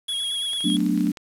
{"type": "tone with vibrato", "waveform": "square", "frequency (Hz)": 3325, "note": "G#7", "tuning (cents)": 1, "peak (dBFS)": -25, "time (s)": [0.08, 0.77], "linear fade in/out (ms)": 10, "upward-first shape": "triangle", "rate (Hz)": 9, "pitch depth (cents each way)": 41}
{"type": "clicks", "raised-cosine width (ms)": 0.2, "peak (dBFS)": -23, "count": 10, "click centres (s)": [0.533, 0.607, 0.701, 0.769, 0.805, 0.864, 0.976, 1.008, 1.07, 1.172]}
{"type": "chord", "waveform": "sine", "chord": "B minor seventh", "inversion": "second", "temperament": "equal", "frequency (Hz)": [185, 220, 246.9, 293.7], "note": ["F#3", "A3", "B3", "D4"], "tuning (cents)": [0, 0, 0, 0], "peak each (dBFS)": [-24, -25, -26, -23], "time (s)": [0.64, 1.12], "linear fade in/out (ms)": 10}
{"effects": ["resampled to 32000 Hz", "7-bit"]}